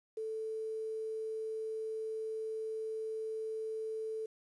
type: tone with quantisation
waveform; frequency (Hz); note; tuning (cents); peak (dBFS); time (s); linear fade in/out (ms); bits
sine; 440; A4; 0; -36; 0.17-4.26; 5; 10
effects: resampled to 24000 Hz